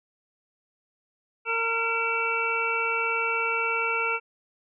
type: harmonic tone with a mistuned harmonic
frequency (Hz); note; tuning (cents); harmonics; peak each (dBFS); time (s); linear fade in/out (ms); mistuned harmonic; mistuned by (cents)
458.3; A#4; -29; 1 / 2 / 3 / 5 / 6; -32 / -33 / -28 / -30 / -29; 1.45-4.2; 50; 6; -44
effects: none